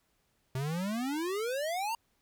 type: exponential sweep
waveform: square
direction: up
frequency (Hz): 127 to 945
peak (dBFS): -32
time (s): 0.55-1.95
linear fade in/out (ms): 2
effects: pink hiss -74 dBFS RMS until 2.21 s